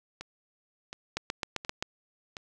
two click trains, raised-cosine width 0.2 ms, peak -13 / -22 dBFS, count 6 / 4, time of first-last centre 1.17-1.825 / 0.21-2.368 s, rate 7.63 / 1.39 Hz, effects none

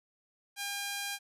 sawtooth tone with high-pass filter, 805 Hz, G5, 46 cents sharp, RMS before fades -37 dBFS, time 0.56-1.19 s, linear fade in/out 50 ms, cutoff 1700 Hz, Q 0.58, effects resampled to 32000 Hz

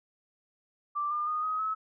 sine tone with pitch steps, 1174.7 / 1202.9 / 1231.7 / 1261.2 / 1291.4 Hz, D6 / D6 / D#6 / D#6 / E6, 0 / +41 / -18 / +23 / -36 cents, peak -28 dBFS, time 0.95-1.75 s, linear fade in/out 20 ms, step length 160 ms, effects none

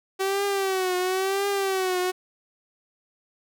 sawtooth tone with vibrato, 381.7 Hz, G4, 46 cents flat, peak -19 dBFS, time 0.19-2.12 s, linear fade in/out 20 ms, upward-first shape triangle, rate 0.97 Hz, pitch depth 97 cents each way, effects none

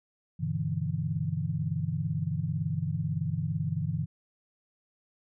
sine chord, E minor seventh, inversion first, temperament equal, 98 / 123.47 / 146.83 / 164.81 Hz, G2 / B2 / D3 / E3, 0 / 0 / 0 / 0 cents, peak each -35 / -36 / -32 / -32 dBFS, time 0.39-4.06 s, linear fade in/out 20 ms, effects none

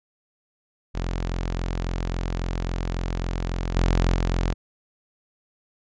sawtooth tone with level steps, 43.65 Hz, F1, in tune, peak -21 / -14 / -17 dBFS, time 0.94-4.54 s, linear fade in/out 20 ms, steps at 3.76 / 4.15 s, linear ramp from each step 2 ms, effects resampled to 16000 Hz

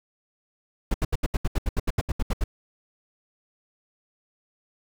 brown noise bursts, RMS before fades -22 dBFS, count 15, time 0.91-2.44 s, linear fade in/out 5 ms, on 32 ms, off 75 ms, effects none

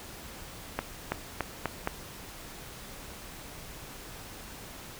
accelerating click train, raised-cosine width 0.5 ms, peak -13 dBFS, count 5, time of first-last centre 0.79-1.874 s, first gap 330 ms, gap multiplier 0.87, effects pink hiss -45 dBFS RMS until 4.99 s

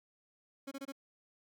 30% pulse tone bursts, 273.8 Hz, C#4, 21 cents flat, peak -38 dBFS, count 4, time 0.67-0.922 s, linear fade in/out 10 ms, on 45 ms, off 24 ms, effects none

